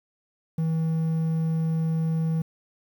triangle tone, 161.5 Hz, E3, 35 cents flat, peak -20 dBFS, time 0.58-2.42 s, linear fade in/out 5 ms, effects 9-bit

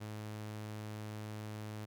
sawtooth tone, 106.7 Hz, G#2, 47 cents sharp, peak -38 dBFS, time 0-1.86 s, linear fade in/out 20 ms, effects none

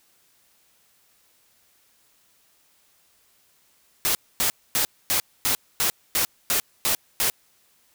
white noise bursts, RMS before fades -22 dBFS, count 10, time 4.05-7.3 s, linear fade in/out 0 ms, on 100 ms, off 250 ms, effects white hiss -62 dBFS RMS until 7.94 s

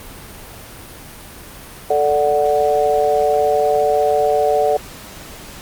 sine chord, D major, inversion second, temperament equal, 440 / 587.3 / 740 Hz, A4 / D5 / F#5, 0 / 0 / 0 cents, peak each -17 dBFS, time 1.9-4.77 s, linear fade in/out 5 ms, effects pink hiss -36 dBFS RMS until 5.61 s + Opus 32 kbps

